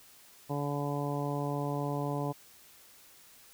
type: harmonic tone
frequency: 143.7 Hz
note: D3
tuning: 37 cents flat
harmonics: 1 / 2 / 3 / 4 / 5 / 6 / 7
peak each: -34 / -37 / -39 / -40 / -41 / -42 / -42 dBFS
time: 0.49-2.33 s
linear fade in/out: 20 ms
effects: white hiss -57 dBFS RMS until 3.53 s